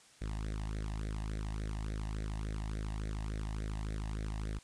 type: tone with flanger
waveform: sawtooth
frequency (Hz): 52.9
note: G#1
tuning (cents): +33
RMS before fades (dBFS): -38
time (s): 0.21-4.59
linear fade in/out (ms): 10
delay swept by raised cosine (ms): 0.49 to 1.1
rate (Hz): 3.5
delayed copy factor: +0.9
effects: white hiss -61 dBFS RMS until 4.63 s + resampled to 22050 Hz